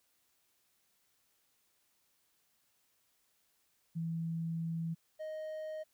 sine / triangle tone pair in turn, 164.81 / 623.5 Hz, E3 / D#5, 0 / +3 cents, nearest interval octave + major seventh, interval 2303 cents, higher second, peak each -34 / -37 dBFS, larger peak first, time 3.95-4.95 / 5.19-5.84 s, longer first, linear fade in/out 20 ms, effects white hiss -75 dBFS RMS until 5.93 s

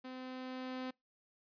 sawtooth tone with level ramp, 257 Hz, C4, 31 cents flat, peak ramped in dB -41 to -35 dBFS, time 0.04-0.91 s, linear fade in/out 10 ms, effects noise-tail reverb RT60 0.2 s tail -26 dB re dry + resampled to 11025 Hz

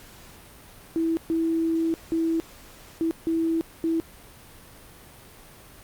sine tone bursts at uneven times, 327.5 Hz, E4, 11 cents flat, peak -21 dBFS, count 6, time 0.96-1.17 / 1.3-1.94 / 2.12-2.4 / 3.01-3.11 / 3.27-3.61 / 3.84-4 s, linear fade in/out 0 ms, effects pink hiss -48 dBFS RMS until 5.83 s + Opus 48 kbps

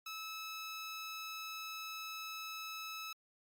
15% pulse tone, 1300 Hz, E6, 24 cents flat, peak -36 dBFS, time 0.06-3.13 s, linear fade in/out 5 ms, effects MP3 96 kbps

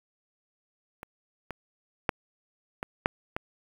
clicks, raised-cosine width 0.5 ms, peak -25 / -21 / -8 / -17 / -7 / -15 dBFS, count 6, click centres 1.031 / 1.507 / 2.092 / 2.829 / 3.059 / 3.365 s, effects 7-bit

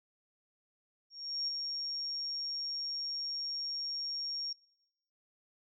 sine tone with ADSR envelope, 5550 Hz, F8, 12 cents flat, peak -31 dBFS, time 1.1-4.53 s, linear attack 380 ms, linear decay 9 ms, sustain -4 dB, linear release 5 ms, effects noise-tail reverb RT60 0.9 s tail -26 dB re dry

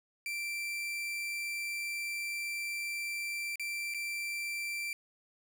40% pulse tone with dropouts, 2349 Hz, D7, in tune, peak -34 dBFS, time 0.26-4.93 s, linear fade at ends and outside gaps 1 ms, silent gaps 3.557-3.596 / 3.939-3.945 s, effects none

